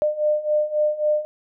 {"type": "beating tone pair", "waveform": "sine", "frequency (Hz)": [601, 604.7], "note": ["D5", "D#5"], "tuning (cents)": [40, -50], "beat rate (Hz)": 3.7, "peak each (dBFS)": [-23, -20], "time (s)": [0.02, 1.25], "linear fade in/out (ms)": 0, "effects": []}